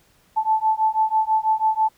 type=beating tone pair; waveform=sine; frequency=872 / 878.1 Hz; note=A5 / A5; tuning=-16 / -4 cents; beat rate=6.1 Hz; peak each=-20 dBFS; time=0.36-1.89 s; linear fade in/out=20 ms; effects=pink hiss -59 dBFS RMS until 1.97 s